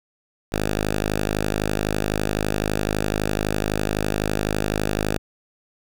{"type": "tone", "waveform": "5% pulse", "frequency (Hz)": 51.91, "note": "G#1", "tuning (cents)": 0, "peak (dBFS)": -10, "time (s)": [0.52, 5.18], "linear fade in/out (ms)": 5, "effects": []}